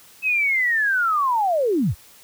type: linear sweep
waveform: sine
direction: down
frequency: 2600 to 53 Hz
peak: -17 dBFS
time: 0.22-1.95 s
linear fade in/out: 50 ms
effects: white hiss -49 dBFS RMS until 2.23 s